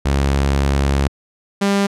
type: tone pair in turn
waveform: sawtooth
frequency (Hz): 69.3 / 199.32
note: C#2 / G3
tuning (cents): 0 / +29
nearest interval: octave + tritone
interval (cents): 1829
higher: second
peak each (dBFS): -10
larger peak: neither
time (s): 0.05-1.08 / 1.61-1.87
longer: first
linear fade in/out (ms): 10
effects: low-pass 9000 Hz 12 dB/octave